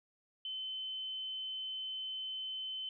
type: tone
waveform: sine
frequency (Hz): 3060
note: G7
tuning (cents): -42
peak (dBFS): -38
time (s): 0.45-2.89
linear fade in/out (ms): 2
effects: none